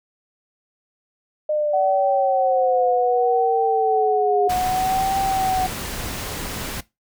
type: exponential sweep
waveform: sine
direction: down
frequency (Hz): 610 to 405.8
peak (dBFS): -18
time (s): 1.49-4.48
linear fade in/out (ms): 5
type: tone with vibrato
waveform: sine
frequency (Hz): 749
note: F#5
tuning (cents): +21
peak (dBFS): -18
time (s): 1.73-5.67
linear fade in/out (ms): 10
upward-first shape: triangle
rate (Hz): 0.65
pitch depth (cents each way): 68
type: noise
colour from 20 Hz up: pink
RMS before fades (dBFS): -29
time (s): 4.49-6.81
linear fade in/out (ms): 10
effects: noise-tail reverb RT60 0.2 s tail -19 dB re dry